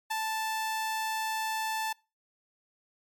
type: tone with ADSR envelope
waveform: sawtooth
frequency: 880 Hz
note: A5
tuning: in tune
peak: -24 dBFS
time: 0.1-1.93 s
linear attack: 13 ms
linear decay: 11 ms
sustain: -2 dB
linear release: 8 ms
effects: noise-tail reverb RT60 0.3 s tail -25 dB re dry + MP3 96 kbps